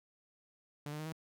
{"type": "tone with pitch steps", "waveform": "sawtooth", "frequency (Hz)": [146.83, 151.05, 155.38, 159.84], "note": ["D3", "D3", "D#3", "D#3"], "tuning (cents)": [0, 49, -2, 47], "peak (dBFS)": -36, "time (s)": [0.86, 1.124], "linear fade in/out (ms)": 2, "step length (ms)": 66, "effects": []}